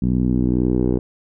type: tone with low-pass filter sweep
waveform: 10% pulse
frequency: 62 Hz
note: B1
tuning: 7 cents sharp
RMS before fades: -18 dBFS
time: 0.02-0.99 s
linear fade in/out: 5 ms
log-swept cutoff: 210 to 430 Hz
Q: 2.1
effects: none